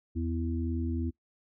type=harmonic tone; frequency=82.8 Hz; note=E2; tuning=8 cents sharp; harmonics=1 / 3 / 4; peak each=-31 / -34 / -37 dBFS; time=0.15-1.11 s; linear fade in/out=20 ms; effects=noise-tail reverb RT60 0.1 s tail -19 dB re dry